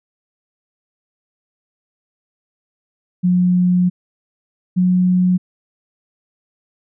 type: tone pair in turn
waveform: sine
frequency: 179.8 / 181.78 Hz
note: F#3 / F#3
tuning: -49 / -30 cents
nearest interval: unison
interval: 19 cents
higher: second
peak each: -11 dBFS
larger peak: neither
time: 3.23-3.9 / 4.76-5.38 s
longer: first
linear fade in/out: 20 ms
effects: none